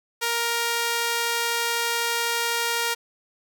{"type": "tone with high-pass filter", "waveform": "sawtooth", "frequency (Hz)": 468, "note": "A#4", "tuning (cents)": 7, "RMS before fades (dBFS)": -25, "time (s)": [0.21, 2.95], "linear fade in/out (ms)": 20, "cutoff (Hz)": 1000, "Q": 0.54, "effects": []}